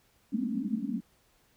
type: band-pass noise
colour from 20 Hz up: white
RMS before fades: -32 dBFS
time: 0.32-1.01 s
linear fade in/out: 10 ms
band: 190 to 280 Hz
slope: 96 dB/octave
effects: pink hiss -67 dBFS RMS until 1.56 s